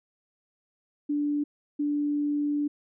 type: tone pair in turn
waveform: sine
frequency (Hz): 292.3 / 292.3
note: D4 / D4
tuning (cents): -8 / -8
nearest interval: unison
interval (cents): 0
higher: neither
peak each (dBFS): -24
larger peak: neither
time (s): 1.09-1.44 / 1.79-2.68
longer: second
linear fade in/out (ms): 10
effects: none